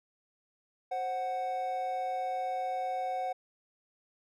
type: tone pair together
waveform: triangle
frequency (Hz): 526.6 / 742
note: C5 / F#5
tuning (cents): +11 / +5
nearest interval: tritone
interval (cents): 594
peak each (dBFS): -36 / -30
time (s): 0.91-3.33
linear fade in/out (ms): 10
effects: none